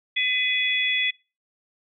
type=tone cluster; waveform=sine; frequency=2017 / 2504 / 3398 Hz; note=B6 / D#7 / G#7; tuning=+36 / +10 / +39 cents; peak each=-25 dBFS; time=0.16-1.11 s; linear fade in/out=10 ms; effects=noise-tail reverb RT60 0.3 s tail -24 dB re dry